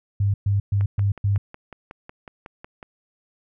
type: tone bursts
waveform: sine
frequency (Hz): 100.2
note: G2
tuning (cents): +38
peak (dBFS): -17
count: 5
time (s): 0.2-1.38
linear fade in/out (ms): 5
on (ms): 140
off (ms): 120
type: click train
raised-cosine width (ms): 0.5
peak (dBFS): -23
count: 12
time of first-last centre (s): 0.81-2.828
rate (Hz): 5.45
effects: none